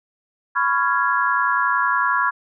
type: chord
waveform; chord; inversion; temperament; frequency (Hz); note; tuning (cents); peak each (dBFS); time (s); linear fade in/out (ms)
sine; C# dominant seventh; third; just; 997.9 / 1108.7 / 1385.9 / 1663.1; B5 / C#6 / E#6 / G#6; +18 / 0 / -14 / +2; -22; 0.55-2.31; 20
effects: none